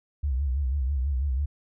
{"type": "tone with vibrato", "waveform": "sine", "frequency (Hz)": 67.6, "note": "C#2", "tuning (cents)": -43, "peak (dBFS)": -23, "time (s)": [0.23, 1.46], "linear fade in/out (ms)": 10, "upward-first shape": "sine", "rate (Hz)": 6.1, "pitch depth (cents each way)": 140, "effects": []}